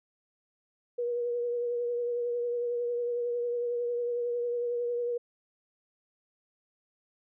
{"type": "tone with vibrato", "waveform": "sine", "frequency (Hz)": 480.2, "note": "B4", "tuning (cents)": -49, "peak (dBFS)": -28, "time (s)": [0.98, 5.18], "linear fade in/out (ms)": 10, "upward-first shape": "triangle", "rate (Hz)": 11, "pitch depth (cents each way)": 27, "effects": []}